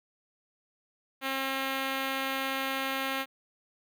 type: tone with notch filter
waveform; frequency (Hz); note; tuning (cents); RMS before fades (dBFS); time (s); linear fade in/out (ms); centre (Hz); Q
5% pulse; 268.3; C4; +44; -32; 1.21-3.26; 50; 7700; 1.6
effects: none